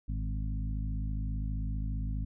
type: harmonic tone with a mistuned harmonic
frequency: 52.2 Hz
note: G#1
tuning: 10 cents sharp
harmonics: 1 / 2 / 3 / 4 / 5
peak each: -32 / -38 / -42 / -44 / -46 dBFS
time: 0.08-2.25 s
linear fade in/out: 10 ms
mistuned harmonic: 2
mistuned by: +47 cents
effects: none